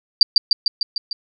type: tone with echo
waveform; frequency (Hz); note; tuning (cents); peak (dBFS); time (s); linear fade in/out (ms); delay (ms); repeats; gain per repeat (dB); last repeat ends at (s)
sine; 4680; D8; -7; -4; 0.21-0.23; 2; 150; 6; -3; 1.13
effects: none